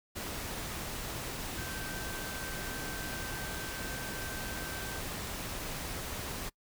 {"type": "tone in noise", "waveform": "sine", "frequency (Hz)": 1554, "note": "G6", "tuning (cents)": -16, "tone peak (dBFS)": -44, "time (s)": [1.57, 5.01], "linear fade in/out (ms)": 20, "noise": "pink", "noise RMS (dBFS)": -39, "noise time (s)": [0.15, 6.5], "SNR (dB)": -8, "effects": ["noise-tail reverb RT60 0.1 s tail -25 dB re dry"]}